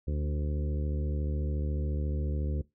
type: harmonic tone with a mistuned harmonic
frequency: 74.1 Hz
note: D2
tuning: 16 cents sharp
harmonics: 1 / 2 / 3 / 4 / 5 / 6 / 7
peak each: -29 / -36 / -42 / -43 / -44 / -46 / -47 dBFS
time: 0.07-2.62 s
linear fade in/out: 10 ms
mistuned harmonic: 4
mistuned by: -15 cents
effects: noise-tail reverb RT60 0.2 s tail -21 dB re dry